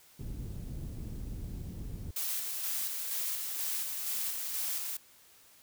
pink low-pass noise, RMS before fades -40 dBFS, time 0.19-2.11 s, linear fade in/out 5 ms, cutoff 200 Hz, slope 12 dB/octave
blue noise with tremolo, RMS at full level -34 dBFS, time 2.16-4.97 s, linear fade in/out 5 ms, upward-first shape square, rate 2.1 Hz, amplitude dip 30%
effects white hiss -60 dBFS RMS until 5.62 s

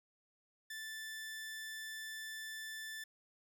sawtooth tone, 1760 Hz, A6, in tune, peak -40 dBFS, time 0.7-3.04 s, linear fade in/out 5 ms, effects none

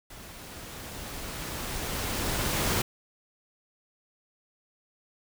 pink noise with level ramp, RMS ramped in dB -46 to -26 dBFS, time 0.1-2.82 s, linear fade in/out 5 ms, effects none

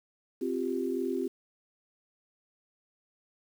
sine chord, C suspended fourth, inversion none, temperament equal, 261.6 / 349.2 / 392 Hz, C4 / F4 / G4, 0 / 0 / 0 cents, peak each -33 dBFS, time 0.41-1.28 s, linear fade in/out 10 ms, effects 9-bit

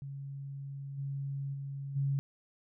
sine tone with level steps, 138.59 Hz, C#3, in tune, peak -39 / -34 / -37 / -28 dBFS, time 0.02-2.19 s, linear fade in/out 0 ms, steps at 0.97 / 1.53 / 1.95 s, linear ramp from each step 20 ms, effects none

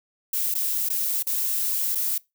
violet noise with dropouts, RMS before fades -25 dBFS, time 0.33-2.18 s, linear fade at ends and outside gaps 5 ms, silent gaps 0.542-0.55 / 0.889-0.9 / 1.228-1.268 / 1.95-1.954 s, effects noise-tail reverb RT60 0.2 s tail -22 dB re dry

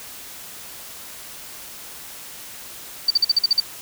sine tone bursts, 4615 Hz, D8, 31 cents flat, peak -12 dBFS, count 8, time 3.08-3.602 s, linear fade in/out 5 ms, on 25 ms, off 46 ms, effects white hiss -38 dBFS RMS until 3.81 s

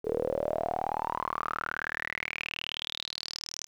sawtooth tone with band-pass filter sweep, 38.89 Hz, D#1, in tune, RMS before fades -34 dBFS, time 0.03-3.67 s, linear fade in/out 50 ms, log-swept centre 430 to 6200 Hz, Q 8.9, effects 10-bit

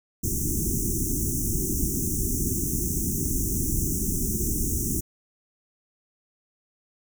pink band-stop noise, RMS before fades -26 dBFS, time 0.23-5.01 s, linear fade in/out 10 ms, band 390 to 5800 Hz, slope 96 dB/octave, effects none

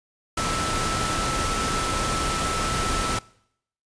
sine tone in noise, 1318.5 Hz, E6, in tune, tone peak -28 dBFS, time 0.37-3.19 s, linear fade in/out 5 ms, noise pink, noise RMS -26 dBFS, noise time 0.37-3.19 s, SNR -5 dB, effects noise-tail reverb RT60 0.7 s tail -22 dB re dry + resampled to 22050 Hz

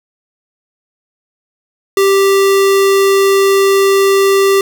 square tone, 392 Hz, G4, in tune, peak -8 dBFS, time 1.97-4.61 s, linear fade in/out 2 ms, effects none

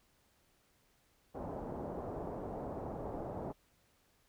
white low-pass noise, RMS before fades -42 dBFS, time 1.34-3.53 s, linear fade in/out 20 ms, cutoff 760 Hz, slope 24 dB/octave, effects pink hiss -72 dBFS RMS until 4.28 s

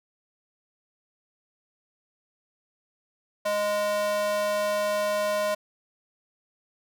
square tone with high-pass filter, 206.8 Hz, G#3, 7 cents flat, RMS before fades -26 dBFS, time 3.45-5.55 s, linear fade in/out 10 ms, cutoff 680 Hz, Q 2.9, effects none

